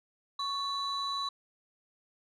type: tone pair together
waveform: sine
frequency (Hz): 1108.7 / 3956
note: C#6 / B7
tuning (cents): 0 / +2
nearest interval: octave + minor seventh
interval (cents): 2202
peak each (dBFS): -32 / -33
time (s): 0.39-1.29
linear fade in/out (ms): 5
effects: tanh soft clip ceiling -27 dBFS